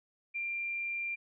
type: tone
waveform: sine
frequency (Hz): 2379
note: D7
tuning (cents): +22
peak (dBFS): -33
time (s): 0.34-1.16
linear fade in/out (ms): 20
effects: none